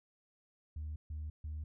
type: tone bursts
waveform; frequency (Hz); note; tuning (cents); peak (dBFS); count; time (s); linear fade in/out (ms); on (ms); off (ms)
sine; 76.6; D#2; -27; -37; 3; 0.76-1.64; 5; 200; 140
effects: tanh soft clip ceiling -36 dBFS